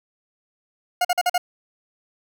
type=tone bursts; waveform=40% pulse; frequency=716 Hz; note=F5; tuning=43 cents sharp; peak=-16 dBFS; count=5; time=1.01-1.38 s; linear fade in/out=5 ms; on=38 ms; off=45 ms; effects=none